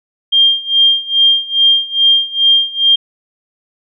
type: tone with tremolo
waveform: sine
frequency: 3200 Hz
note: G7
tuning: 35 cents sharp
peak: -5 dBFS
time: 0.32-2.96 s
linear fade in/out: 10 ms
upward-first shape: sine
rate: 2.4 Hz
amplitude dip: 90%
effects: none